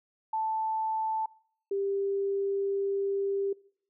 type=tone pair in turn; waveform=sine; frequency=880 / 395.6 Hz; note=A5 / G4; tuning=0 / +16 cents; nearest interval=octave + major second; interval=1384 cents; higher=first; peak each=-27 dBFS; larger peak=neither; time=0.33-1.26 / 1.71-3.53 s; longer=second; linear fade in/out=5 ms; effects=noise-tail reverb RT60 0.6 s tail -23 dB re dry